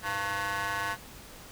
20% pulse ring-modulated tone, 202 Hz, G#3, 48 cents flat, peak -22 dBFS, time 0.02-0.97 s, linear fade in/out 50 ms, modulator 1300 Hz, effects pink hiss -48 dBFS RMS until 1.51 s

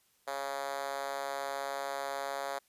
5% pulse tone with high-pass filter, 138.59 Hz, C#3, in tune, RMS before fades -37 dBFS, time 0.27-2.59 s, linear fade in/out 10 ms, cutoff 590 Hz, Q 2.4, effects white hiss -70 dBFS RMS until 2.68 s + resampled to 32000 Hz

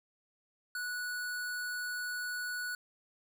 square tone, 1472 Hz, F#6, 9 cents flat, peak -36 dBFS, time 0.75-2.75 s, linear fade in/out 2 ms, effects none

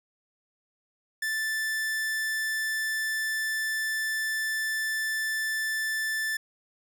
45% pulse tone, 1760 Hz, A6, in tune, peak -27 dBFS, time 1.22-6.37 s, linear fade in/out 5 ms, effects none

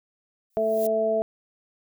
violet noise with exponential growth, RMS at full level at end -33 dBFS, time 0.5-0.87 s, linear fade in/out 5 ms, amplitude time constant 79 ms
harmonic tone, 220 Hz, A3, in tune, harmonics 1 / 2 / 3, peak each -33 / -26 / -22 dBFS, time 0.57-1.22 s, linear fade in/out 0 ms
effects none

